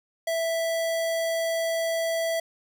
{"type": "tone", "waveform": "square", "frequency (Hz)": 659.3, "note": "E5", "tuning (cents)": 0, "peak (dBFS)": -25, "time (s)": [0.27, 2.4], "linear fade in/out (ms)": 5, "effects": []}